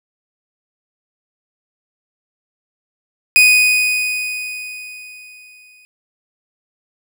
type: tone with exponential decay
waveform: 40% pulse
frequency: 2489 Hz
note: D#7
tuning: in tune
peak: -5 dBFS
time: 3.36-5.85 s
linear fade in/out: 0 ms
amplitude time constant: 540 ms
effects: none